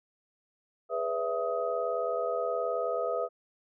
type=tone cluster; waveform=sine; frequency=415.4 / 494.2 / 573 / 662 / 1257 Hz; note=G#4 / B4 / D5 / E5 / D#6; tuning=0 / +1 / -43 / +7 / +17 cents; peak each=-37 / -32 / -40 / -32 / -36 dBFS; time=0.89-3.29 s; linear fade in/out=50 ms; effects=none